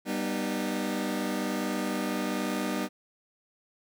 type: chord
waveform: sawtooth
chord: G augmented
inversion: none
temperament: just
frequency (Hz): 196 / 245 / 306.2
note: G3 / B3 / D#4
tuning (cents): 0 / -14 / -28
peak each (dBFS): -29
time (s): 0.05-2.89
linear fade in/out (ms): 50
effects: none